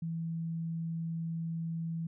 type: tone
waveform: sine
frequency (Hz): 164.81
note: E3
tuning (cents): 0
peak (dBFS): -33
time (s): 0.02-2.07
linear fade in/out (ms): 5
effects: none